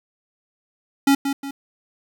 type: tone with echo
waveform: square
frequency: 277.2 Hz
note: C#4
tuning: in tune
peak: -13 dBFS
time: 1.07-1.15 s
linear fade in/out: 5 ms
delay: 180 ms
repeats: 2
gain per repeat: -8 dB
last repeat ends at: 1.51 s
effects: 8-bit